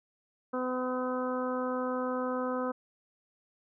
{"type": "harmonic tone", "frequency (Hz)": 253.6, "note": "B3", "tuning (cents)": 46, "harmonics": [1, 2, 3, 4, 5, 6], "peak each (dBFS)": [-34, -33, -43, -39, -38, -46], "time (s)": [0.53, 2.72], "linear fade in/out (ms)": 10, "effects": []}